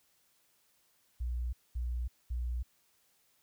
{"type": "tone bursts", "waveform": "sine", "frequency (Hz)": 60.4, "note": "B1", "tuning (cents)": -38, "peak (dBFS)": -32, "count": 3, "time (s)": [1.2, 2.63], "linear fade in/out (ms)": 10, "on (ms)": 330, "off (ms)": 220, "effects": ["white hiss -71 dBFS RMS until 3.42 s"]}